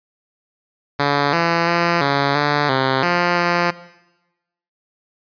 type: tone with pitch steps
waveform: 5% pulse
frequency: 143 / 168.8 / 171.1 / 140.5 / 146.3 / 132.5 / 175.3 / 173.9 Hz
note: D3 / E3 / F3 / C#3 / D3 / C3 / F3 / F3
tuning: -46 / +41 / -35 / +24 / -6 / +22 / +7 / -7 cents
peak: -4 dBFS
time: 0.99-3.71 s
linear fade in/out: 10 ms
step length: 340 ms
effects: noise-tail reverb RT60 1.0 s tail -17 dB re dry + resampled to 11025 Hz